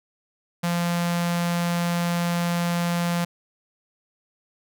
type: tone with notch filter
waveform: sawtooth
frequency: 172.6 Hz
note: F3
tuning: 20 cents flat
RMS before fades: -24 dBFS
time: 0.63-3.25 s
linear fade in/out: 10 ms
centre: 350 Hz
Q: 1.8
effects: none